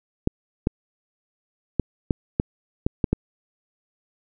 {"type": "clicks", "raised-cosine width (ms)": 3, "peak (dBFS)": -6, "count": 8, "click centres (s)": [0.274, 0.671, 1.797, 2.108, 2.399, 2.865, 3.042, 3.13], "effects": []}